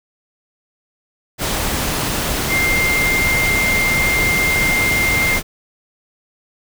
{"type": "tone in noise", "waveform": "sine", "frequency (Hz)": 2104, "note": "C7", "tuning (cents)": 9, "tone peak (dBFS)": -15, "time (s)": [2.48, 5.4], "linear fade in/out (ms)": 50, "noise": "pink", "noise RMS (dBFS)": -20, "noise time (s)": [1.38, 5.43], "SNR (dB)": 2, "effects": []}